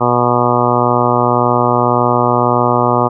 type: harmonic tone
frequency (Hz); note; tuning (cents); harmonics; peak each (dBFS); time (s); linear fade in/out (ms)
121.8; B2; -24; 1 / 2 / 3 / 4 / 5 / 6 / 7 / 8 / 9 / 10; -19 / -19 / -19 / -19 / -19 / -19 / -19 / -19 / -19 / -19; 0-3.09; 20
effects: none